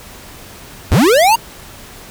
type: linear sweep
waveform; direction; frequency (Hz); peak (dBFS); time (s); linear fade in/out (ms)
square; up; 43.65 to 957; -8; 0.91-1.36; 10
effects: pink hiss -36 dBFS RMS until 2.1 s